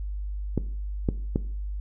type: clicks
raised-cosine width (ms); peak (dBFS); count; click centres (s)
3; -10; 3; 0.577 / 1.088 / 1.359
effects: noise-tail reverb RT60 0.5 s tail -17 dB re dry + added 50 Hz sine -29 dBFS peak until 1.8 s